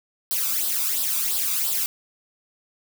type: noise with flanger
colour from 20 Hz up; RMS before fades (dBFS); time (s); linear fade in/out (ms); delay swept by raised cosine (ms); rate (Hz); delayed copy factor
blue; -24; 0.31-1.86; 0; 0.22 to 0.85; 2.9; +0.7
effects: none